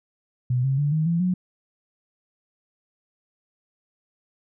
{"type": "tone with pitch steps", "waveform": "sine", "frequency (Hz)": [125, 134.75, 145.26, 156.58, 168.79, 181.96], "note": ["B2", "C#3", "D3", "D#3", "E3", "F#3"], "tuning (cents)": [21, -49, -19, 11, 41, -29], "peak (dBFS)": -19, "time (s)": [0.5, 1.34], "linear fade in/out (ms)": 5, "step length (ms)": 140, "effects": []}